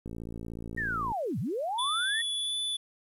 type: click train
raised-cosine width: 3 ms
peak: -27 dBFS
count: 61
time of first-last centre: 0.06-1.118 s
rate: 56.7 Hz
type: linear two-way sweep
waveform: sine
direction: down then up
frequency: 1890 to 96 to 1890 Hz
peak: -29 dBFS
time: 0.77-2.22 s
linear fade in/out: 10 ms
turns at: 1.39 s
type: tone with vibrato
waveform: square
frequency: 3453 Hz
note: A7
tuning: 33 cents flat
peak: -30 dBFS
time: 1.78-2.77 s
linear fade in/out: 10 ms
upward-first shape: sine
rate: 1.5 Hz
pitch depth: 15 cents each way
effects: resampled to 32000 Hz + 10-bit